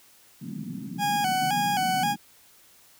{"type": "band-pass noise", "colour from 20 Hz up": "white", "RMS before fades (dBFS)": -35, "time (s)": [0.41, 2.17], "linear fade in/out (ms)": 10, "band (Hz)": [140, 260], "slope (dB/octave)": 48}
{"type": "tone with vibrato", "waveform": "40% pulse", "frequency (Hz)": 784, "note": "G5", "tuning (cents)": 0, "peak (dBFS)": -22, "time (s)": [0.98, 2.16], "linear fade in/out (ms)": 50, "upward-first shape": "square", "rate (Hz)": 1.9, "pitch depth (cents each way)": 80}
{"effects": ["white hiss -56 dBFS RMS until 2.99 s"]}